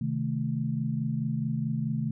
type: chord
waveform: sine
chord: A diminished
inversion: first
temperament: equal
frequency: 130.81 / 155.56 / 220 Hz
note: C3 / Eb3 / A3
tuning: 0 / 0 / 0 cents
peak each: -31 dBFS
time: 0.01-2.11 s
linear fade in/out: 5 ms
effects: none